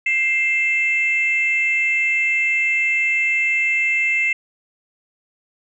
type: tone pair together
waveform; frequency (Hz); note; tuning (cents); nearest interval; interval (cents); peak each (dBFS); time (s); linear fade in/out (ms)
sine; 2100 / 2646; C7 / E7; +6 / +6; major third; 400; -17 / -19; 0.06-4.33; 5
effects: tanh soft clip ceiling -9 dBFS